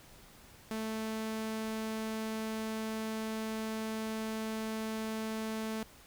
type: tone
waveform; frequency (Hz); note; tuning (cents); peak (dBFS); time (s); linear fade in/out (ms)
sawtooth; 220; A3; 0; -31; 0.71-5.83; 0
effects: pink hiss -57 dBFS RMS until 6.06 s